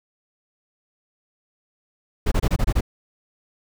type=noise bursts; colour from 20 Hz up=brown; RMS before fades=-18 dBFS; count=7; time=2.26-2.809 s; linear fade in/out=10 ms; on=57 ms; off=25 ms; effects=none